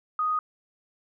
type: tone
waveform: sine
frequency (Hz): 1244.5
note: D#6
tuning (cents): 0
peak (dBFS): -23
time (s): 0.19-0.39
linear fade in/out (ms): 2
effects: none